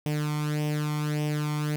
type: tone with flanger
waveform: sawtooth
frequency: 150.1 Hz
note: D3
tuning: 38 cents sharp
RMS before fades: -28 dBFS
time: 0.06-1.76 s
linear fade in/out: 0 ms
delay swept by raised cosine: 0.35 to 0.92 ms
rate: 1.7 Hz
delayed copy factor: +0.7
effects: none